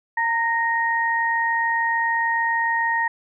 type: tone pair together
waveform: sine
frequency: 917.9 / 1864.7 Hz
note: A#5 / A#6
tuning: -27 / 0 cents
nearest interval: octave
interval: 1227 cents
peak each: -22 / -21 dBFS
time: 0.17-3.08 s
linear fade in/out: 5 ms
effects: none